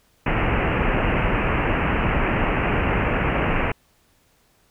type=low-pass noise; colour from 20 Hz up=pink; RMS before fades=-21 dBFS; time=0.26-3.72 s; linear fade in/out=5 ms; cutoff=2800 Hz; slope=96 dB/octave; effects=pink hiss -61 dBFS RMS until 4.7 s